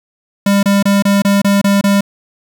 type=tone bursts; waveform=square; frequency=199.9 Hz; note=G3; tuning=34 cents sharp; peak=-9 dBFS; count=8; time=0.46-2.009 s; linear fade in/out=5 ms; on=170 ms; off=27 ms; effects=7-bit